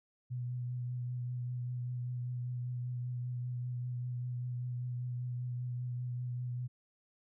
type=tone with vibrato; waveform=sine; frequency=123.47 Hz; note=B2; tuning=in tune; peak=-35 dBFS; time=0.3-6.68 s; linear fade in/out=20 ms; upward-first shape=triangle; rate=5.1 Hz; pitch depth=22 cents each way; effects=none